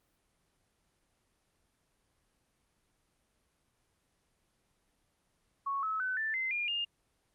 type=tone with pitch steps; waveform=sine; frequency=1107 / 1293.8 / 1512.2 / 1767.4 / 2066 / 2414 / 2822 Hz; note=C#6 / E6 / F#6 / A6 / C7 / D7 / F7; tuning=-3 / -33 / +37 / +7 / -22 / +47 / +17 cents; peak=-31 dBFS; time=5.66-6.85 s; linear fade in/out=10 ms; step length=170 ms; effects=pink hiss -75 dBFS RMS until 7.34 s + Opus 24 kbps